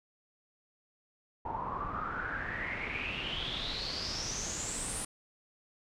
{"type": "noise with low-pass filter sweep", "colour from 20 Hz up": "pink", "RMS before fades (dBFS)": -37, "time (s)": [1.45, 5.05], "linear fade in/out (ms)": 5, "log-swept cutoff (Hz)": [880, 9600], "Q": 9, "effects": []}